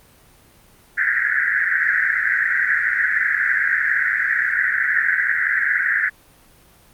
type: band-pass noise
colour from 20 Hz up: pink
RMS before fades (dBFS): -19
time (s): 0.97-6.1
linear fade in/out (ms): 20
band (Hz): 1500 to 2000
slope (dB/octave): 96
effects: pink hiss -51 dBFS RMS until 6.93 s + Opus 32 kbps